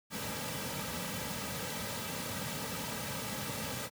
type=noise with comb filter; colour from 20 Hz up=pink; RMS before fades=-38 dBFS; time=0.1-3.9 s; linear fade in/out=50 ms; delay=2.8 ms; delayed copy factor=-0.65; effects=high-pass 100 Hz 12 dB/octave